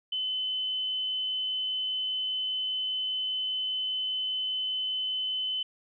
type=tone; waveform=sine; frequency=3035 Hz; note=F#7; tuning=43 cents sharp; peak=-28 dBFS; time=0.12-5.63 s; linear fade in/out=5 ms; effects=none